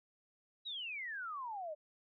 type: exponential sweep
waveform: sine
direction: down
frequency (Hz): 3951 to 587.3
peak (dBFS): -40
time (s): 0.65-1.75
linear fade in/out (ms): 20
effects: none